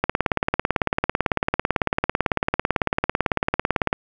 click train, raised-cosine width 0.5 ms, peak -3 dBFS, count 71, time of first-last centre 0.04-3.929 s, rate 18 Hz, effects none

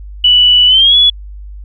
sine tone with pitch glide, 2960 to 3400 Hz, F#7 to G#7, 0 to +40 cents, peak -4 dBFS, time 0.24-1.1 s, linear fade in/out 5 ms, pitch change +240 cents, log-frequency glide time 0.67-0.96 s, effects added 50 Hz sine -26 dBFS peak until 1.64 s

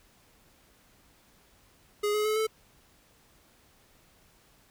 square tone with pitch steps, 415.3 / 422.8 / 430.4 / 438.2 Hz, G#4 / G#4 / A4 / A4, 0 / +31 / -38 / -7 cents, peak -26 dBFS, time 2.03-2.47 s, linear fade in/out 10 ms, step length 110 ms, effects pink hiss -62 dBFS RMS until 4.7 s

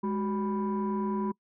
sine tone cluster, 207.5 / 375.1 / 987 Hz, G#3 / F#4 / B5, -1 / +24 / -1 cents, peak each -28 / -32 / -34 dBFS, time 0.03-1.32 s, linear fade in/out 10 ms, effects noise-tail reverb RT60 0.1 s tail -25 dB re dry + tanh soft clip ceiling -22 dBFS

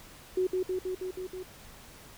sine tone with echo, 370 Hz, F#4, in tune, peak -24 dBFS, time 0.37-0.47 s, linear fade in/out 5 ms, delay 160 ms, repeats 6, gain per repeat -2 dB, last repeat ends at 1.43 s, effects pink hiss -51 dBFS RMS until 2.17 s

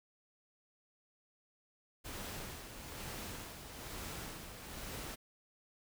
pink noise with tremolo, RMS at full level -44 dBFS, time 2.04-5.16 s, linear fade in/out 20 ms, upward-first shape sine, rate 1.1 Hz, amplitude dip 50%, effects none

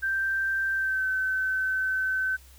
sine tone with pitch glide, 1568 to 1528.7 Hz, G6 to G6, 0 to -44 cents, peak -24 dBFS, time 0.02-2.37 s, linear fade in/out 20 ms, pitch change -44 cents, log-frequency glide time 0.74-1.07 s, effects added 65 Hz sine -50 dBFS peak until 2.58 s + white hiss -56 dBFS RMS until 2.58 s

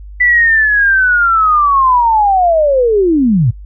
sine linear sweep, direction down, 1988 to 103 Hz, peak -7 dBFS, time 0.2-3.51 s, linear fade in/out 10 ms, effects noise-tail reverb RT60 0.1 s tail -21 dB re dry + added 50 Hz sine -28 dBFS peak until 3.65 s

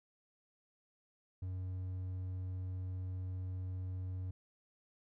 triangle tone, 92.5 Hz, F#2, in tune, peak -36 dBFS, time 1.42-4.31 s, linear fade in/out 5 ms, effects none

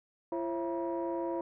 sine tone cluster, 339.6 / 538 / 669 / 959 Hz, F4 / C5 / E5 / A#5, -48 / +48 / +25 / +49 cents, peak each -33 / -37 / -39 / -39 dBFS, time 0.32-1.41 s, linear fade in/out 2 ms, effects tanh soft clip ceiling -25 dBFS

